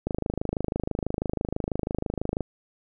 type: click train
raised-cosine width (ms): 2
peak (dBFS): -13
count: 62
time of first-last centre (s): 0.07-2.407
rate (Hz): 26.1
effects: none